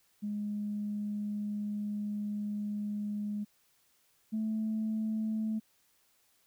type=tone pair in turn; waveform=sine; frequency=207.7 / 218.5 Hz; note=G#3 / A3; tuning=0 / -12 cents; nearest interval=minor second; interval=88 cents; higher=second; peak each=-32 / -29 dBFS; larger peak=second; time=0.22-3.45 / 4.32-5.6 s; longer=first; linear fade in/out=20 ms; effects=tanh soft clip ceiling -26 dBFS + white hiss -70 dBFS RMS until 6.46 s